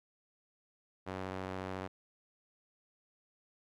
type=tone with band-pass filter; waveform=sawtooth; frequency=94 Hz; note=F#2; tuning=28 cents sharp; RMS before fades=-41 dBFS; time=1.06-1.88 s; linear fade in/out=20 ms; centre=810 Hz; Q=0.54; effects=none